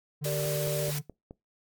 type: tone with vibrato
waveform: triangle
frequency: 146.83 Hz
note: D3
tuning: in tune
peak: -29 dBFS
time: 0.21-1.02 s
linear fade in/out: 20 ms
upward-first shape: sine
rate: 8.5 Hz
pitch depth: 10 cents each way
type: noise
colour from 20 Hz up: white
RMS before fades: -36 dBFS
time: 0.24-0.99 s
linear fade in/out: 5 ms
type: chord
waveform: sine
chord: G minor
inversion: none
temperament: equal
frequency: 392 / 466.2 / 587.3 Hz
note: G4 / Bb4 / D5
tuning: 0 / 0 / 0 cents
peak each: -37 / -37 / -31 dBFS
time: 0.25-0.91 s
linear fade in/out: 10 ms
type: click train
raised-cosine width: 2 ms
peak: -29 dBFS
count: 5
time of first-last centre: 0.46-1.309 s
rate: 4.71 Hz
effects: noise-tail reverb RT60 0.2 s tail -22 dB re dry + MP3 96 kbps